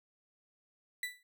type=tone with exponential decay; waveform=35% pulse; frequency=1977 Hz; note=B6; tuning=1 cent sharp; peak=-30 dBFS; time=1.03-1.23 s; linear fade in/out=2 ms; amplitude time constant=42 ms; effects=none